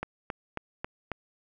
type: click train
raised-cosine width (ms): 0.5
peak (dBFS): -17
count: 5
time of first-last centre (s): 0.03-1.117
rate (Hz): 3.68
effects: none